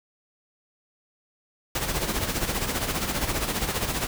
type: noise with tremolo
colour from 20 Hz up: pink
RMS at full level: -25 dBFS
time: 1.75-4.07 s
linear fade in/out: 2 ms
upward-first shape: sine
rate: 15 Hz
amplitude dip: 60%
effects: none